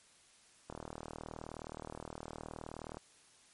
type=click train; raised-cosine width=1 ms; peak=-29 dBFS; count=90; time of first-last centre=0.7-2.97 s; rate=39.2 Hz; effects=white hiss -64 dBFS RMS until 3.53 s + MP3 48 kbps